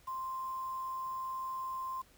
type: tone with quantisation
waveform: sine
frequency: 1046.5 Hz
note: C6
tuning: in tune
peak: -36 dBFS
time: 0.07-2.02 s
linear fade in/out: 10 ms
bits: 9
effects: added 60 Hz sine -69 dBFS peak until 2.17 s + pink hiss -64 dBFS RMS until 2.17 s